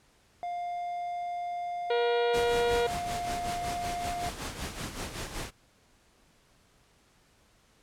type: tone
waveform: triangle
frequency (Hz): 703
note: F5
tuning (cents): +11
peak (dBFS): -30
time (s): 0.43-4.29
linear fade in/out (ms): 0
type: harmonic tone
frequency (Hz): 476.1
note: A#4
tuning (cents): +37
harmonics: 1 / 2 / 3 / 4 / 5 / 6 / 7 / 8 / 9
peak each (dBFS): -25 / -37 / -38 / -43 / -42 / -45 / -43 / -44 / -49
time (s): 1.9-2.87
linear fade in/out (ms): 5
type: noise with tremolo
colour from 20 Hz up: pink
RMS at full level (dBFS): -35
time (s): 2.33-5.51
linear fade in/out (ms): 20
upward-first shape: sine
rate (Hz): 5.3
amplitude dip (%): 60
effects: pink hiss -64 dBFS RMS until 7.82 s + low-pass 10000 Hz 12 dB/octave